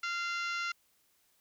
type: harmonic tone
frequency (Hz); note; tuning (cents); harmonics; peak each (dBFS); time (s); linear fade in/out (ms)
692; F5; -16; 2 / 3 / 4 / 5 / 6 / 7 / 8 / 9 / 10; -35 / -39 / -41 / -49 / -46 / -50 / -50 / -54 / -56; 0.03-0.72; 5
effects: white hiss -71 dBFS RMS until 1.4 s